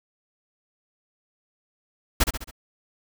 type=noise with echo; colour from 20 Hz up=pink; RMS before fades=-18 dBFS; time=2.2-2.24 s; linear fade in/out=10 ms; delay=68 ms; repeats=4; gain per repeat=-6 dB; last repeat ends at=2.512 s; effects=none